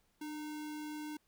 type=tone with sample-and-hold; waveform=sine; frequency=301.1 Hz; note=D4; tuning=43 cents sharp; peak=-40 dBFS; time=0.21-1.17 s; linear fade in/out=5 ms; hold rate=1225 Hz; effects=pink hiss -75 dBFS RMS until 1.27 s